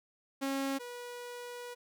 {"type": "tone pair in turn", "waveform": "sawtooth", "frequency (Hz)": [272.5, 486.4], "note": ["C#4", "B4"], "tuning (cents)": [-29, -26], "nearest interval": "minor seventh", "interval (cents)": 1003, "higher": "second", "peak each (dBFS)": [-28, -38], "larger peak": "first", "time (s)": [[0.41, 0.79], [0.79, 1.75]], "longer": "second", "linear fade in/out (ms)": 20, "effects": []}